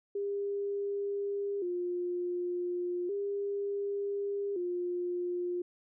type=tone with vibrato; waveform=sine; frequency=377.6 Hz; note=F#4; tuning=35 cents sharp; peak=-31 dBFS; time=0.15-5.62 s; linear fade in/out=5 ms; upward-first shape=square; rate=0.34 Hz; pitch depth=110 cents each way; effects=none